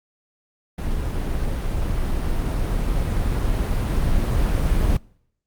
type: noise with level ramp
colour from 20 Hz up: brown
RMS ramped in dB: -24 to -18 dBFS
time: 0.78-4.97 s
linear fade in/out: 5 ms
effects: noise-tail reverb RT60 0.7 s tail -25 dB re dry + Opus 32 kbps